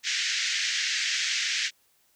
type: band-pass noise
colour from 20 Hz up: pink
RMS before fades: -28 dBFS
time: 0.03-1.71 s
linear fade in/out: 50 ms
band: 1700 to 6800 Hz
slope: 48 dB/octave
effects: white hiss -66 dBFS RMS until 2.15 s